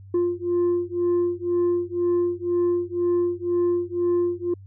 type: beating tone pair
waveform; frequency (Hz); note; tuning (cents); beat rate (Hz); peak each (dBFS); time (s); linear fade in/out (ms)
sine; 349.2 / 351.2; F4 / F4; 0 / +10; 2; -21 / -21; 0.14-4.54; 5
effects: tanh soft clip ceiling -17 dBFS + added 97 Hz sine -41 dBFS peak until 4.66 s